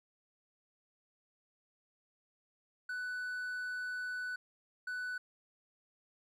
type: tone bursts at uneven times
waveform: triangle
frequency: 1491 Hz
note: F#6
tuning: 13 cents sharp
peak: -35 dBFS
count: 2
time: 2.89-4.36 / 4.87-5.18 s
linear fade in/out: 5 ms
effects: none

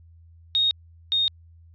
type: tone pair in turn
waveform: sine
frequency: 3729 / 3701 Hz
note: A#7 / A#7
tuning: 0 / -13 cents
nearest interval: unison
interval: 13 cents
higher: first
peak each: -18 / -19 dBFS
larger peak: first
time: 0.55-0.71 / 1.12-1.28 s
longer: neither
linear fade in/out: 0 ms
effects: added 83 Hz sine -48 dBFS peak until 1.74 s + resampled to 11025 Hz

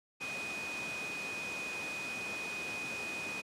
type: tone in noise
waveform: sine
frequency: 2489 Hz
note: D#7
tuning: in tune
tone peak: -38 dBFS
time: 0.2-3.42 s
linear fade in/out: 20 ms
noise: pink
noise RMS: -42 dBFS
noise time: 0.2-3.42 s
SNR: +1 dB
effects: high-pass 200 Hz 12 dB/octave + low-pass 8000 Hz 12 dB/octave

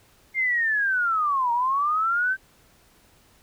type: linear two-way sweep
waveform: sine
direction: down then up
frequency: 2130 to 930 to 1565 Hz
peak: -20 dBFS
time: 0.34-2.37 s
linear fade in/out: 50 ms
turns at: 1.52 s
effects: pink hiss -58 dBFS RMS until 3.42 s

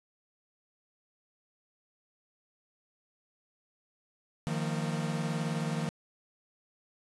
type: chord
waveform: 45% pulse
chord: Eb suspended second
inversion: none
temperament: equal with one note detuned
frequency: 155.56 / 174.61 / 228.5 Hz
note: Eb3 / F3 / Bb3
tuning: 0 / 0 / -34 cents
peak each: -33 / -36 / -37 dBFS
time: 4.47-5.89 s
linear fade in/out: 0 ms
effects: resampled to 24000 Hz + 10-bit

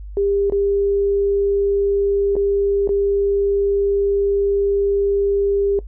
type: tone with dropouts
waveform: sine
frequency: 400 Hz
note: G4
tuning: 35 cents sharp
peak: -15 dBFS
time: 0.17-5.79 s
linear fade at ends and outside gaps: 1 ms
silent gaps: 0.499-0.522 / 2.355-2.365 / 2.875-2.891 s
effects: noise-tail reverb RT60 0.1 s tail -18 dB re dry + added 50 Hz sine -30 dBFS peak until 5.87 s

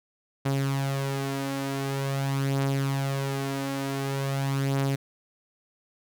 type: beating tone pair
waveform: sawtooth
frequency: 137 / 137.46 Hz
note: C#3 / C#3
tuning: -20 / -14 cents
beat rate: 0.46 Hz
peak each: -23 / -28 dBFS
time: 0.45-4.96 s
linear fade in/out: 10 ms
effects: none

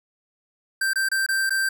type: tone with dropouts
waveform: square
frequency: 1568 Hz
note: G6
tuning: in tune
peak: -21 dBFS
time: 0.81-1.69 s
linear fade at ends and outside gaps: 5 ms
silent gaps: 0.934-0.957 / 1.088-1.115 / 1.264-1.287 / 1.495-1.505 s
effects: none

